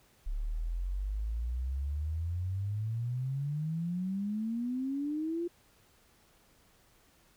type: exponential sweep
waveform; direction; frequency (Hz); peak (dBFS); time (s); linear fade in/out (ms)
sine; up; 34.65 to 350; -31; 0.26-5.48; 10
effects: pink hiss -65 dBFS RMS until 7.36 s